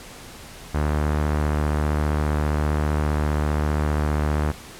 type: tone with low-pass filter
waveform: sawtooth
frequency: 75.1 Hz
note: D2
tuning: 39 cents sharp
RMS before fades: -22 dBFS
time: 0.74-4.52 s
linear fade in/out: 10 ms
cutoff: 1500 Hz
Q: 1.3
effects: pink hiss -41 dBFS RMS until 4.79 s + low-pass 12000 Hz 12 dB/octave